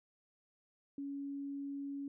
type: tone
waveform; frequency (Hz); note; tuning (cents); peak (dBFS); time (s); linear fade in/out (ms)
sine; 280; C#4; +18; -39; 0.98-2.08; 2
effects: none